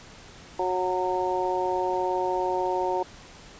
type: harmonic tone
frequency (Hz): 183.3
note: F#3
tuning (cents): -16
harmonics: 2 / 3 / 4 / 5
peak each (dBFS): -28 / -31 / -30 / -28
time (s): 0.59-3.03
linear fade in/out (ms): 5
effects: pink hiss -47 dBFS RMS until 3.59 s + resampled to 16000 Hz

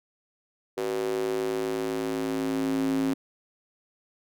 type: tone with high-pass filter sweep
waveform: square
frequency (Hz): 54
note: A1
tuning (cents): -32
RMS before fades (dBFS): -28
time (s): 0.77-3.14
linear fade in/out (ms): 10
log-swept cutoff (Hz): 410 to 260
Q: 5
effects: none

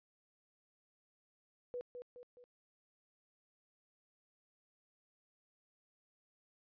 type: tone with echo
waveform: sine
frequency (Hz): 491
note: B4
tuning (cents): -10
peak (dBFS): -39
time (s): 1.74-1.81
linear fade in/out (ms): 0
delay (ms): 210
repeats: 3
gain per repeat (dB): -6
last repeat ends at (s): 2.44
effects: resampled to 11025 Hz

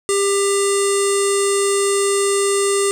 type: tone with low-pass filter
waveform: square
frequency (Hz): 398.2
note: G4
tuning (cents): +27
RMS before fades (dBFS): -17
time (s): 0.09-2.91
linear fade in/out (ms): 0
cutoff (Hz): 8600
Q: 8.8
effects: 7-bit

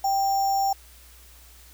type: tone with sample-and-hold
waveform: sine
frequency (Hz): 784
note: G5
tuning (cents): 0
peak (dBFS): -20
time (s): 0.04-0.73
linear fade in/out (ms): 5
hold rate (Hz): 6300
effects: added 60 Hz sine -50 dBFS peak until 1.73 s + white hiss -52 dBFS RMS until 1.73 s

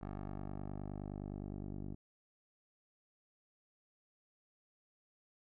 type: tone with low-pass filter sweep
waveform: 10% pulse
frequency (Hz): 49.67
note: G1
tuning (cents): +24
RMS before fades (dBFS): -44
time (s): 0.01-1.95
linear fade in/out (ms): 10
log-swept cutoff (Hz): 1200 to 370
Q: 1
effects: none

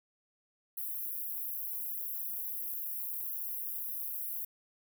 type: high-pass noise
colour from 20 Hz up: white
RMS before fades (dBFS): -38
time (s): 0.77-4.45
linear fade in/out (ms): 5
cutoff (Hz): 11000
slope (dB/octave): 96
effects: none

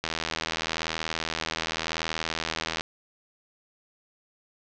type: click train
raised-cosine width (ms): 0.2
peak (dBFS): -10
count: 225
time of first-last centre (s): 0.04-2.809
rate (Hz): 80.9
effects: low-pass 6000 Hz 12 dB/octave

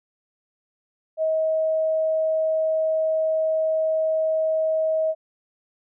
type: tone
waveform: sine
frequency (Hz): 635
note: D#5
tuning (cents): +35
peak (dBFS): -19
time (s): 1.17-5.15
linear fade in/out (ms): 50
effects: none

